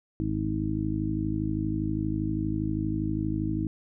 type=harmonic tone with a mistuned harmonic; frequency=52.5 Hz; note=G#1; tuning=19 cents sharp; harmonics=1 / 2 / 3 / 4 / 5 / 6; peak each=-36 / -32 / -34 / -35 / -35 / -30 dBFS; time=0.2-3.67 s; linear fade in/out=0 ms; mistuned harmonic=1; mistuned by=-55 cents; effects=none